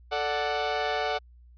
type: chord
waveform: sawtooth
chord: D major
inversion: second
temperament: equal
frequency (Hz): 440 / 587.3 / 740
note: A4 / D5 / F#5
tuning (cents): 0 / 0 / 0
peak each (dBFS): -28 / -28 / -25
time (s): 0.11-1.19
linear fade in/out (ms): 20
effects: added 60 Hz sine -50 dBFS peak until 1.57 s + resampled to 11025 Hz